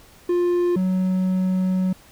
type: tone pair in turn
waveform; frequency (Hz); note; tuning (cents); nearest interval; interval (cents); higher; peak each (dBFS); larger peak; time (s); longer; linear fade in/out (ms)
triangle; 352 / 185.93; F4 / F#3; +14 / +9; major seventh; 1105; first; -15 / -16; first; 0.29-0.76 / 0.76-1.93; second; 5
effects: pink hiss -50 dBFS RMS until 2.11 s